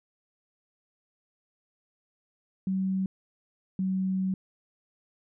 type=tone pair in turn; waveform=sine; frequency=190 / 188.8 Hz; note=F#3 / F#3; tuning=+46 / +35 cents; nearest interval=unison; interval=11 cents; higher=first; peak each=-25 dBFS; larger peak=neither; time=2.67-3.06 / 3.79-4.34 s; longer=second; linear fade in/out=2 ms; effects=none